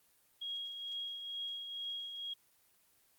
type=tone with tremolo; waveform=sine; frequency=3287 Hz; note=G#7; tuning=19 cents flat; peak=-37 dBFS; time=0.41-2.34 s; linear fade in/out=10 ms; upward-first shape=triangle; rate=2.2 Hz; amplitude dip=50%; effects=white hiss -70 dBFS RMS until 3.18 s + Opus 24 kbps